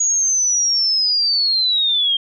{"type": "linear sweep", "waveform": "sine", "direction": "down", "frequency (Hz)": [6740, 3175], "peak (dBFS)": -14, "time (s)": [0, 2.17], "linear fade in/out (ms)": 5, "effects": []}